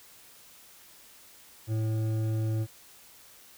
triangle tone with hard clipping, 110 Hz, A2, in tune, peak -28 dBFS, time 1.67-2.67 s, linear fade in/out 50 ms, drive 13 dB, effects white hiss -54 dBFS RMS until 3.57 s

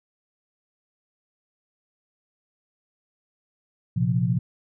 sine chord, Bb suspended second, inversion none, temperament equal, 116.54 / 130.81 / 174.61 Hz, Bb2 / C3 / F3, 0 / 0 / 0 cents, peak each -24 dBFS, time 3.96-4.39 s, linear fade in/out 10 ms, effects none

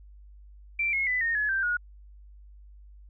sine tone with pitch steps, 2349 / 2167 / 1998.2 / 1843 / 1699.8 / 1567.8 / 1446 Hz, D7 / C#7 / B6 / A#6 / G#6 / G6 / F#6, 0 / -40 / +20 / -20 / +40 / 0 / -40 cents, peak -24 dBFS, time 0.79-1.77 s, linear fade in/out 5 ms, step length 140 ms, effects added 50 Hz sine -47 dBFS peak until 3.09 s

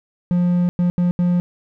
triangle tone bursts at uneven times, 176.7 Hz, F3, 21 cents sharp, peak -12 dBFS, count 4, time 0.31-0.69 / 0.79-0.9 / 0.98-1.11 / 1.19-1.4 s, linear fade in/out 0 ms, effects none

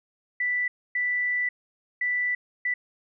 sine tone bursts at uneven times, 1975.5 Hz, B6, in tune, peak -23 dBFS, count 4, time 0.4-0.68 / 0.95-1.49 / 2.01-2.35 / 2.65-2.74 s, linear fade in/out 5 ms, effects none

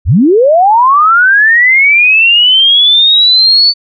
sine linear sweep, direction up, 51.2 to 4516 Hz, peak -3 dBFS, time 0.05-3.74 s, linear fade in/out 50 ms, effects none

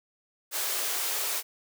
white high-pass noise, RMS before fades -30 dBFS, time 0.51-1.43 s, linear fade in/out 50 ms, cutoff 350 Hz, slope 48 dB/octave, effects none

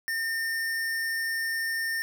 square tone, 1814 Hz, A#6, 48 cents flat, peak -28 dBFS, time 0.08-2.02 s, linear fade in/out 0 ms, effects none

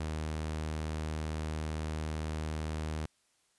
sawtooth tone, 77.78 Hz, D#2, in tune, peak -30 dBFS, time 0-3.06 s, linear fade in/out 5 ms, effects white hiss -72 dBFS RMS until 3.58 s + resampled to 24000 Hz

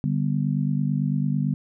sine chord, G major, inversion second, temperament just, 147 / 196 / 245 Hz, D3 / G3 / B3, +2 / 0 / -14 cents, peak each -23 / -26 / -28 dBFS, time 0.04-1.54 s, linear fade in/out 0 ms, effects none

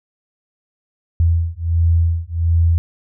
sine beating tone pair, 83 / 84.4 Hz, E2 / E2, +12 / +41 cents, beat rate 1.4 Hz, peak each -16 dBFS, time 1.2-2.78 s, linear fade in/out 0 ms, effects none

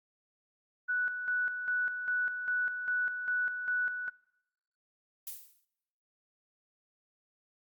sine tone with tremolo, 1480 Hz, F#6, in tune, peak -28 dBFS, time 0.88-4.1 s, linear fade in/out 20 ms, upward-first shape square, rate 2.5 Hz, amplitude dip 55%
violet noise with exponential decay, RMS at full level -37 dBFS, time 5.27-5.65 s, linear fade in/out 2 ms, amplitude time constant 82 ms
effects noise-tail reverb RT60 1.0 s tail -25 dB re dry + Opus 48 kbps

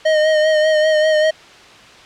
square tone with vibrato, 620 Hz, D#5, 6 cents flat, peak -12 dBFS, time 0.05-1.31 s, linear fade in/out 10 ms, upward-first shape sine, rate 5.1 Hz, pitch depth 30 cents each way, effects white hiss -41 dBFS RMS until 2.05 s + low-pass 4000 Hz 12 dB/octave

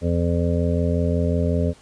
harmonic tone, 85.5 Hz, F2, 36 cents flat, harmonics 1 / 2 / 3 / 5 / 6 / 7, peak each -21 / -24 / -26 / -28 / -29 / -29 dBFS, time 0.01-1.74 s, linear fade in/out 50 ms, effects pink hiss -51 dBFS RMS until 1.81 s + resampled to 22050 Hz

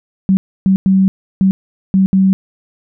sine tone bursts at uneven times, 191.2 Hz, G3, 43 cents flat, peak -7 dBFS, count 6, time 0.29-0.37 / 0.66-0.76 / 0.86-1.08 / 1.41-1.51 / 1.94-2.06 / 2.13-2.33 s, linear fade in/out 0 ms, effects none

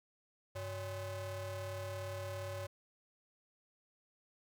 45% pulse ring-modulated tone, 233.1 Hz, A#3, in tune, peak -37 dBFS, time 0.55-2.67 s, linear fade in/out 10 ms, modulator 331 Hz, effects none

